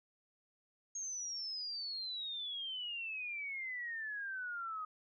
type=exponential sweep; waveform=sine; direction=down; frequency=6560 to 1244.5 Hz; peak=-39 dBFS; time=0.95-4.85 s; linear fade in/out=5 ms; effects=none